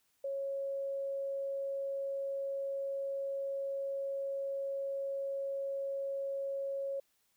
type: tone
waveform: sine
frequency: 550 Hz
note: C#5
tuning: 14 cents flat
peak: -34 dBFS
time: 0.24-7 s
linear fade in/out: 5 ms
effects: white hiss -75 dBFS RMS until 7.36 s